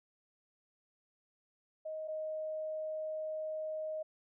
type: tone pair in turn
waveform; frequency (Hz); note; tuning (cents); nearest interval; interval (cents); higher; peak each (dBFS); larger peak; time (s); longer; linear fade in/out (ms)
sine; 627 / 624.4; D#5 / D#5; +13 / +6; unison; 7; first; -38 / -36; second; 1.85-2.08 / 2.08-4.03; second; 10
effects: none